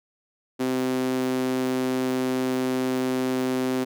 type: tone with high-pass filter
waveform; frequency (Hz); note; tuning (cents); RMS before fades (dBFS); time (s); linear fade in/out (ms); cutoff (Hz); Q
sawtooth; 128.9; C3; -26; -25; 0.59-3.85; 20; 300; 4.8
effects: none